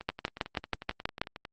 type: two click trains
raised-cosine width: 0.3 ms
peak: -12 / -24 dBFS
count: 8 / 17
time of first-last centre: 0.09-1.215 / 0.01-1.451 s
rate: 6.22 / 11.1 Hz
effects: Opus 32 kbps

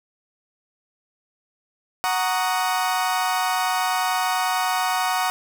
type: chord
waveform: 35% pulse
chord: D# minor seventh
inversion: first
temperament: equal with one note detuned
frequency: 740 / 932.3 / 1113.2 / 1244.5 Hz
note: F#5 / A#5 / C#6 / D#6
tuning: 0 / 0 / +7 / 0 cents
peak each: -22 / -25 / -26 / -27 dBFS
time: 2.04-5.3 s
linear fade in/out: 0 ms
effects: none

